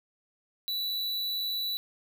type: tone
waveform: square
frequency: 3951 Hz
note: B7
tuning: in tune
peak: -30 dBFS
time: 0.68-1.77 s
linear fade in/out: 0 ms
effects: 12-bit